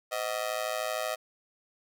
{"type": "tone with amplitude modulation", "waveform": "sawtooth", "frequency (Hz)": 629, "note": "D#5", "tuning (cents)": 19, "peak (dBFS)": -22, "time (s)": [0.11, 1.16], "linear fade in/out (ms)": 20, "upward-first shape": "sine", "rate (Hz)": 113, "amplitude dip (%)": 100, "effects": []}